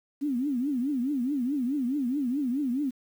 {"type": "tone with vibrato", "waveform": "sine", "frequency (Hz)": 265.8, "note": "C4", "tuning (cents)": 27, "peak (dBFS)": -25, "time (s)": [0.21, 2.91], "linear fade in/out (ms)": 20, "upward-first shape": "triangle", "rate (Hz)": 4.7, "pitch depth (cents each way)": 240, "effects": ["9-bit"]}